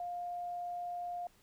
sine tone, 705 Hz, F5, 16 cents sharp, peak -37 dBFS, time 0-1.27 s, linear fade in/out 2 ms, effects pink hiss -67 dBFS RMS until 1.42 s

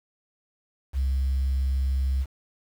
sine tone, 66.8 Hz, C2, 36 cents sharp, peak -20 dBFS, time 0.93-2.26 s, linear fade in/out 50 ms, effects tanh soft clip ceiling -19 dBFS + 8-bit

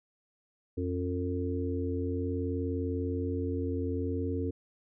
harmonic tone with a mistuned harmonic, 90.1 Hz, F#2, 45 cents flat, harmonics 1 / 3 / 4 / 5, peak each -33 / -34 / -39 / -36 dBFS, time 0.77-4.51 s, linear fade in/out 10 ms, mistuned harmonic 4, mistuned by -46 cents, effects none

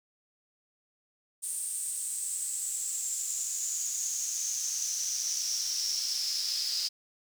brown noise with high-pass filter sweep, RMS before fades -33 dBFS, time 1.42-6.89 s, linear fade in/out 20 ms, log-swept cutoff 8900 to 4900 Hz, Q 8.8, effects none

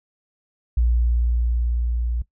sine tone with level ramp, 59.1 Hz, A#1, 24 cents sharp, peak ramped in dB -15 to -21 dBFS, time 0.77-2.22 s, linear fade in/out 5 ms, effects noise-tail reverb RT60 0.1 s tail -17 dB re dry

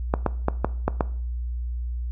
clicks, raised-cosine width 1 ms, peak -6 dBFS, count 6, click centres 0.139 / 0.263 / 0.484 / 0.646 / 0.88 / 1.008 s, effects noise-tail reverb RT60 0.5 s tail -18 dB re dry + added 60 Hz sine -26 dBFS peak until 2.11 s

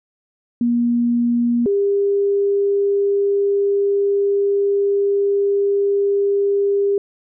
sine tone pair in turn, 238.3 / 400.8 Hz, A#3 / G4, +38 / +38 cents, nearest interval major sixth, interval 900 cents, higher second, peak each -14 dBFS, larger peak neither, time 0.61-1.66 / 1.66-6.98 s, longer second, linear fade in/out 2 ms, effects none

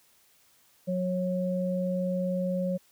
sine tone pair together, 182.54 / 547 Hz, F#3 / C#5, -23 / -23 cents, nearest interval octave + perfect fifth, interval 1900 cents, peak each -28 / -30 dBFS, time 0.87-2.78 s, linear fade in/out 20 ms, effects white hiss -63 dBFS RMS until 2.91 s

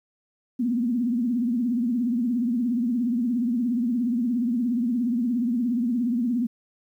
sine tone with vibrato, 240 Hz, B3, 49 cents flat, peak -21 dBFS, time 0.59-6.47 s, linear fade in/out 10 ms, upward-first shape triangle, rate 17 Hz, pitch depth 150 cents each way, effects 10-bit

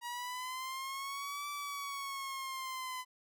sawtooth linear two-way sweep, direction up then down, 952 to 1161 to 1010 Hz, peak -35 dBFS, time 0.01-3.05 s, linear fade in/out 50 ms, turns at 1.49 s, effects none

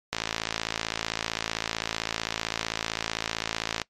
click train, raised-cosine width 0.2 ms, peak -9 dBFS, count 206, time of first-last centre 0.13-3.817 s, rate 55.6 Hz, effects noise-tail reverb RT60 0.1 s tail -21 dB re dry + MP3 64 kbps

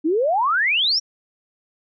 sine exponential sweep, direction up, 293.7 to 5760 Hz, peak -16 dBFS, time 0.04-1 s, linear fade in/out 20 ms, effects none

